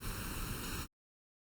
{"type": "noise with comb filter", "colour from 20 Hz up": "pink", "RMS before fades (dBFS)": -40, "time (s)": [0, 0.87], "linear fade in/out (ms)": 50, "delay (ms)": 0.73, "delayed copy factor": 0.8, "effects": ["Opus 32 kbps"]}